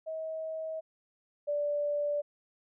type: tone pair in turn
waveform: sine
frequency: 638 / 584.4 Hz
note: D#5 / D5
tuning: +43 / -9 cents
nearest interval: major second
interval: 152 cents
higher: first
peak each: -34 / -28 dBFS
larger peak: second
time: 0.06-0.81 / 1.47-2.22 s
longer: neither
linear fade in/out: 20 ms
effects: none